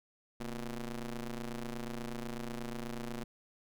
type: ring-modulated tone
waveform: sawtooth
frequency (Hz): 122.1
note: B2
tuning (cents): -19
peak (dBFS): -31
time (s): 0.4-3.24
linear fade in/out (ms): 5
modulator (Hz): 108
effects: none